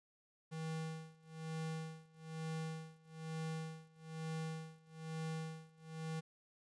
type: tone with tremolo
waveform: square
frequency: 160 Hz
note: D#3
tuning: 49 cents sharp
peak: -40 dBFS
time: 0.51-6.21 s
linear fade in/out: 20 ms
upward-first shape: sine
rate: 1.1 Hz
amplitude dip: 95%
effects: resampled to 22050 Hz + 13-bit